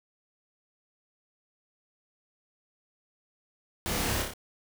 pink noise with echo, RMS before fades -32 dBFS, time 3.86-4.22 s, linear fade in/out 0 ms, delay 29 ms, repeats 4, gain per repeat -3 dB, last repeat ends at 4.336 s, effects none

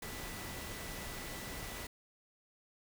sine tone in noise, 1975.5 Hz, B6, in tune, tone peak -52 dBFS, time 0.02-1.87 s, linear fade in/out 5 ms, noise pink, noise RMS -44 dBFS, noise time 0.02-1.87 s, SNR -11 dB, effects none

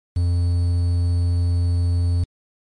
triangle tone with quantisation, 87.31 Hz, F2, in tune, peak -14 dBFS, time 0.16-2.24 s, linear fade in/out 5 ms, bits 7, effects MP3 48 kbps

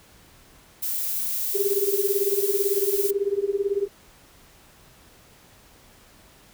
violet noise, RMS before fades -27 dBFS, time 0.82-3.11 s, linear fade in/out 10 ms
sine tone with tremolo, 400 Hz, G4, 35 cents sharp, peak -17 dBFS, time 1.54-3.88 s, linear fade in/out 20 ms, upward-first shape triangle, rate 18 Hz, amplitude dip 100%
effects pink hiss -53 dBFS RMS until 6.53 s

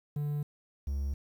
triangle tone pair in turn, 146.7 / 69.23 Hz, D3 / C#2, -2 / -2 cents, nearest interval octave + minor second, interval 1300 cents, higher first, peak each -28 dBFS, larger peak neither, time 0.16-0.43 / 0.87-1.14 s, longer neither, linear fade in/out 5 ms, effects 10-bit

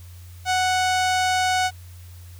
sawtooth tone with low-pass filter, 740 Hz, F#5, in tune, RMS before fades -21 dBFS, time 0.45-1.71 s, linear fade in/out 50 ms, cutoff 7800 Hz, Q 1, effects added 88 Hz sine -39 dBFS peak until 2.39 s + white hiss -52 dBFS RMS until 2.39 s

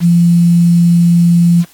sine tone with quantisation, 171.7 Hz, F3, 29 cents flat, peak -5 dBFS, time 0-1.65 s, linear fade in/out 50 ms, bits 5, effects white hiss -45 dBFS RMS until 1.73 s + AAC 64 kbps

